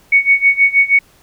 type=tone with tremolo; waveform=sine; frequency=2226 Hz; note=C#7; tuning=7 cents sharp; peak=-5 dBFS; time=0.12-0.99 s; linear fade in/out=5 ms; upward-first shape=sine; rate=6.3 Hz; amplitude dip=90%; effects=pink hiss -50 dBFS RMS until 1.22 s